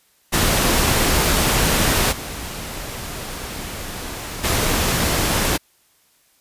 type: noise with level steps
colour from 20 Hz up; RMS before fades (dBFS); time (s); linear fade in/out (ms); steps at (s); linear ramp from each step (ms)
pink; -17 / -30 / -19; 0.32-5.58; 20; 2.11 / 4.43; 20
effects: white hiss -59 dBFS RMS until 6.4 s + resampled to 32000 Hz